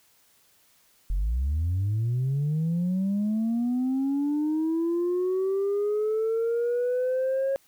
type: linear sweep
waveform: sine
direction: up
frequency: 41.2 to 547 Hz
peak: -21 dBFS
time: 1.1-7.56 s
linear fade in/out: 0 ms
effects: tanh soft clip ceiling -21 dBFS + white hiss -62 dBFS RMS until 7.67 s